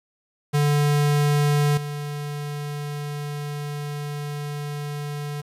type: tone with level steps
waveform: square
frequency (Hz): 146.3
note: D3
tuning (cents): -6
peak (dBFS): -18 / -28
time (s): 0.53-5.42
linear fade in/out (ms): 20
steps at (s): 1.77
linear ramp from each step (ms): 5
effects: resampled to 32000 Hz + 8-bit